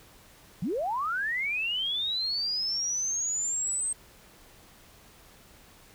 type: linear sweep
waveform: sine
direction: up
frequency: 141.9 to 8380 Hz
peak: -27 dBFS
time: 0.62-3.93 s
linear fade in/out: 5 ms
effects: pink hiss -55 dBFS RMS until 5.94 s